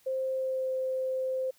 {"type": "tone with pitch glide", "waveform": "sine", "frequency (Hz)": [525, 520.5], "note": ["C5", "C5"], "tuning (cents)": [6, -9], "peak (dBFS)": -28, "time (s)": [0.06, 1.51], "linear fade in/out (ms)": 10, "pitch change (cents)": -15, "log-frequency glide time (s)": [0.32, 0.72], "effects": ["white hiss -64 dBFS RMS until 1.58 s"]}